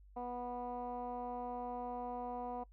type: tone with low-pass filter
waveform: 15% pulse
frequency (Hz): 245.2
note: B3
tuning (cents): -12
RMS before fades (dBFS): -42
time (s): 0.16-2.64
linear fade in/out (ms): 10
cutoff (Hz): 840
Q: 3.2
effects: noise-tail reverb RT60 0.1 s tail -22 dB re dry + added 49 Hz sine -57 dBFS peak until 2.72 s